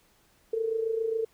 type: tone with amplitude modulation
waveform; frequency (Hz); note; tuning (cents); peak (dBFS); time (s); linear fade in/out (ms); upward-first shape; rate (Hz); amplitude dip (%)
sine; 448.8; A4; +34; -23; 0.53-1.25; 5; sine; 27.3; 65
effects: pink hiss -64 dBFS RMS until 1.33 s